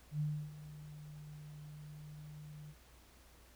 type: tone with ADSR envelope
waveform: sine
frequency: 150.1 Hz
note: D3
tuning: 38 cents sharp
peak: -32 dBFS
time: 0.11-2.75 s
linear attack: 91 ms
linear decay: 300 ms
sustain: -16 dB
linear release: 58 ms
effects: added 60 Hz sine -63 dBFS peak until 3.55 s + pink hiss -64 dBFS RMS until 3.55 s